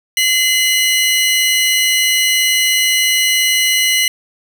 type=tone pair together; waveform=sawtooth; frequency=2051 / 2935 Hz; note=C7 / F#7; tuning=-35 / -15 cents; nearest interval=tritone; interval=620 cents; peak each=-11 dBFS; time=0.17-4.08 s; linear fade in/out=2 ms; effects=none